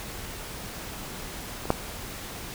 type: clicks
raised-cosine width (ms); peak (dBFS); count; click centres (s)
1; -21 / -6; 2; 1.655 / 1.704
effects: pink hiss -38 dBFS RMS until 2.54 s